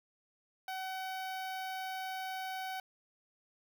sawtooth tone with notch filter, 756 Hz, F#5, 37 cents sharp, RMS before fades -40 dBFS, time 0.68-2.8 s, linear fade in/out 2 ms, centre 7800 Hz, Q 1.1, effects none

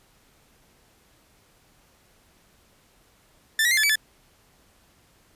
sawtooth tone with pitch steps, 1773 / 1918 / 2093 / 1734 / 2293 / 1738 Hz, A6 / A#6 / C7 / A6 / D7 / A6, +13 / +49 / 0 / -26 / -42 / -22 cents, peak -15 dBFS, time 3.59-3.956 s, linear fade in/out 2 ms, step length 61 ms, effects pink hiss -60 dBFS RMS until 5.35 s + resampled to 32000 Hz

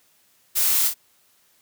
blue noise with echo, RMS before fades -21 dBFS, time 0.55-0.89 s, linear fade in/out 20 ms, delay 27 ms, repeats 2, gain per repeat -5 dB, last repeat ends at 0.944 s, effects white hiss -61 dBFS RMS until 1.61 s + high-pass 60 Hz 12 dB/octave

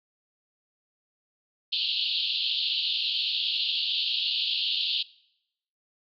pink band-pass noise, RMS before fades -28 dBFS, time 1.72-5.03 s, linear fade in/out 10 ms, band 2800 to 4500 Hz, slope 96 dB/octave, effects noise-tail reverb RT60 0.8 s tail -22 dB re dry

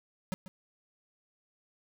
square tone with echo, 186.5 Hz, F#3, 14 cents sharp, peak -31 dBFS, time 0.32-0.34 s, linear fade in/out 0 ms, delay 140 ms, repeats 1, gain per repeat -13 dB, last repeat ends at 0.48 s, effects none

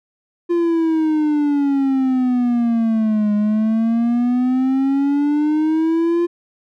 triangle exponential two-way sweep, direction down then up, 347.5 to 207.2 to 347.5 Hz, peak -12 dBFS, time 0.49-6.27 s, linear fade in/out 20 ms, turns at 3.34 s, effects none

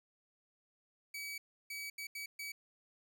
sawtooth tone bursts at uneven times, 2280 Hz, C#7, 48 cents sharp, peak -38 dBFS, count 5, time 1.14-1.38 / 1.7-1.9 / 1.98-2.07 / 2.15-2.26 / 2.39-2.52 s, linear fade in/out 5 ms, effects none

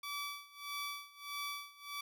15% pulse tone with tremolo, 1152 Hz, D6, 34 cents flat, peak -32 dBFS, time 0.03-2.01 s, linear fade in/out 5 ms, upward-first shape sine, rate 1.6 Hz, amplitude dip 90%, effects none

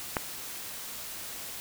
click, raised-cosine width 0.5 ms, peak -11 dBFS, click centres 0.168 s, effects white hiss -40 dBFS RMS until 1.6 s

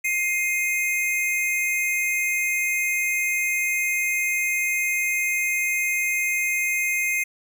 square tone pair together, 2111 / 2500 Hz, C7 / D#7, +15 / +8 cents, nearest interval minor third, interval 293 cents, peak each -24 / -26 dBFS, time 0.04-7.24 s, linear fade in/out 10 ms, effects none

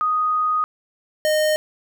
sine / square tone pair in turn, 1244.5 / 614.9 Hz, D#6 / D#5, 0 / -21 cents, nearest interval octave, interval 1221 cents, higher first, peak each -17 / -17 dBFS, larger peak neither, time 0.01-0.64 / 1.25-1.56 s, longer first, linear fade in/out 0 ms, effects none

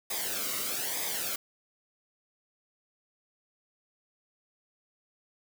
white noise with flanger, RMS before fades -33 dBFS, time 0.1-1.36 s, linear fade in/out 5 ms, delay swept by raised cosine 0.7 to 1.2 ms, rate 1.1 Hz, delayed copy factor -0.7, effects none

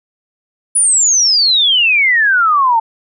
sine exponential sweep, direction down, 10000 to 880 Hz, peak -8 dBFS, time 0.75-2.8 s, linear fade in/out 10 ms, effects none

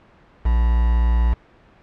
triangle tone with quantisation, 58.27 Hz, A#1, in tune, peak -12 dBFS, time 0.45-1.34 s, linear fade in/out 10 ms, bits 5, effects pink hiss -51 dBFS RMS until 1.82 s + low-pass 2000 Hz 12 dB/octave

